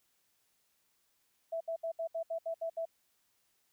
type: tone bursts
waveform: sine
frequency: 659.3 Hz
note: E5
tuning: in tune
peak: -33 dBFS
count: 9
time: 1.52-2.855 s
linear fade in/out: 10 ms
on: 87 ms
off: 69 ms
effects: white hiss -75 dBFS RMS until 3.72 s